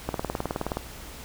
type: click train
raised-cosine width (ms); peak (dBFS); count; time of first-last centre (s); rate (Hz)
1; -13; 14; 0.09-0.771; 19.1
effects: added 60 Hz sine -45 dBFS peak until 1.24 s + pink hiss -43 dBFS RMS until 1.24 s